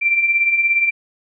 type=beating tone pair; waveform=sine; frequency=2340 / 2357 Hz; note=D7 / D7; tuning=-7 / +6 cents; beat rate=17 Hz; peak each=-22 / -14 dBFS; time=0.01-0.91 s; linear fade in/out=20 ms; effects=none